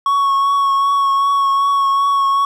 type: tone with vibrato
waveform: triangle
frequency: 1108.7 Hz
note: C#6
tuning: in tune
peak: -10 dBFS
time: 0.06-2.45 s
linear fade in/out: 2 ms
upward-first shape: triangle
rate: 2.6 Hz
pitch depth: 21 cents each way
effects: none